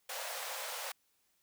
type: high-pass noise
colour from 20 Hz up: pink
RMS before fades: -41 dBFS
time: 0.09-0.92 s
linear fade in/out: 5 ms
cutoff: 490 Hz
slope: 96 dB/octave
effects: white hiss -75 dBFS RMS until 1.42 s